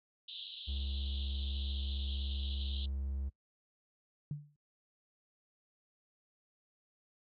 pink band-pass noise, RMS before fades -47 dBFS, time 0.28-2.86 s, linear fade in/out 5 ms, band 3000 to 4000 Hz, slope 96 dB/octave
triangle tone, 68 Hz, C#2, 33 cents flat, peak -33 dBFS, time 0.67-3.3 s, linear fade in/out 20 ms
sine tone with exponential decay, 146.83 Hz, D3, in tune, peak -33 dBFS, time 4.31-4.56 s, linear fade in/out 2 ms, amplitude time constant 54 ms
effects noise-tail reverb RT60 0.1 s tail -22 dB re dry

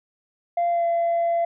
sine tone with pitch glide, 691 to 680.3 Hz, F5 to F5, -19 to -46 cents, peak -17 dBFS, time 0.57-1.45 s, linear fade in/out 5 ms, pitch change -27 cents, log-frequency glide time 0.7-0.85 s, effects tanh soft clip ceiling -17 dBFS

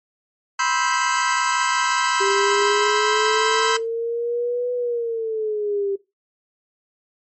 sawtooth chord, C major seventh, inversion third, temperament just, 981.1 / 1046.5 / 1308.1 / 1569.8 Hz, B5 / C6 / E6 / G6, -12 / 0 / -14 / +2 cents, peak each -20 dBFS, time 0.59-3.77 s, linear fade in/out 5 ms
sine exponential two-way sweep, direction up then down, 392 to 493.9 to 392 Hz, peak -20 dBFS, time 2.2-5.96 s, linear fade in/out 10 ms, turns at 4.73 s
effects noise-tail reverb RT60 0.2 s tail -17 dB re dry + MP3 32 kbps

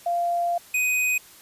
sine / square tone pair in turn, 693 / 2500 Hz, F5 / D#7, -14 / +8 cents, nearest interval octave + minor seventh, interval 2222 cents, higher second, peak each -21 dBFS, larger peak neither, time 0.06-0.58 / 0.74-1.18 s, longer first, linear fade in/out 5 ms, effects white hiss -49 dBFS RMS until 1.41 s + resampled to 32000 Hz

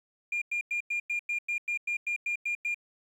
sine tone bursts, 2408 Hz, D7, 43 cents sharp, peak -26 dBFS, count 13, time 0.32-2.745 s, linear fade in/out 5 ms, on 97 ms, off 97 ms, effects tanh soft clip ceiling -25 dBFS + 10-bit

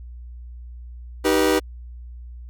40% pulse chord, Eb augmented, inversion none, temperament just, 311.1 / 388.9 / 486.1 Hz, Eb4 / G4 / B4, 0 / -14 / -28 cents, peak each -20 dBFS, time 1.24-1.6 s, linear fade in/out 20 ms, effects added 60 Hz sine -35 dBFS peak until 2.49 s

